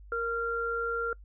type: tone pair together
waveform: sine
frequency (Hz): 465.5 / 1382.9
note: A#4 / F6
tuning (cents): -2 / -17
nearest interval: octave + perfect fifth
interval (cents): 1885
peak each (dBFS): -32 / -30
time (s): 0.12-1.13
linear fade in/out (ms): 2
effects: noise-tail reverb RT60 0.1 s tail -24 dB re dry + added 50 Hz sine -47 dBFS peak until 1.24 s